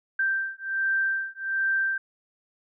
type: beating tone pair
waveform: sine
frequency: 1568 / 1569.3 Hz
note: G6 / G6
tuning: 0 / +1 cents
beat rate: 1.3 Hz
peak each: -27 dBFS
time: 0.19-1.98 s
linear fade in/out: 5 ms
effects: none